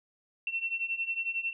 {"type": "beating tone pair", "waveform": "sine", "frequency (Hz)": [2698, 2709], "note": ["E7", "E7"], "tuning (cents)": [40, 47], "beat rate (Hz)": 11, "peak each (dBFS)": [-35, -32], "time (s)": [0.47, 1.53], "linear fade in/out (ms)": 2, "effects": []}